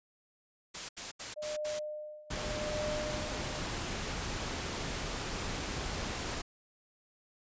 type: noise bursts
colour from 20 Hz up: white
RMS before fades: -40 dBFS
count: 5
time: 0.74-1.794 s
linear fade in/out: 10 ms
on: 150 ms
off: 76 ms
type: tone with tremolo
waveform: sine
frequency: 605 Hz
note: D#5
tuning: 49 cents flat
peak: -33 dBFS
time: 1.36-3.6 s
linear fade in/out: 20 ms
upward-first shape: triangle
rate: 0.84 Hz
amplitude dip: 90%
type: noise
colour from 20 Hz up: pink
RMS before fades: -37 dBFS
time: 2.3-6.42 s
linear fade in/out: 10 ms
effects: resampled to 16000 Hz